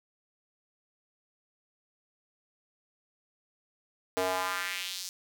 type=tone with high-pass filter sweep; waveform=square; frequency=92.5 Hz; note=F#2; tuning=in tune; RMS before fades=-33 dBFS; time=4.17-5.09 s; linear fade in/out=0 ms; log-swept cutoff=470 to 5700 Hz; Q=2; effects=none